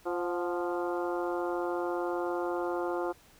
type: harmonic tone with a mistuned harmonic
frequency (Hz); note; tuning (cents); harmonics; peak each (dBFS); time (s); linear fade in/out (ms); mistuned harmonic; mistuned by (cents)
174.61; F3; 0; 2 / 3 / 4 / 5 / 6 / 7 / 8; -32 / -36 / -38 / -40 / -42 / -43 / -44; 0.05-3.13; 20; 4; +50
effects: pink hiss -59 dBFS RMS until 3.39 s